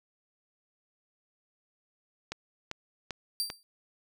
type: click train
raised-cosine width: 0.2 ms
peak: -18 dBFS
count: 4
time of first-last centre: 2.32-3.501 s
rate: 2.54 Hz
type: tone with exponential decay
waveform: sawtooth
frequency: 4699 Hz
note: D8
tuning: in tune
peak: -23 dBFS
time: 3.4-3.63 s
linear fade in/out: 0 ms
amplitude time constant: 48 ms
effects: none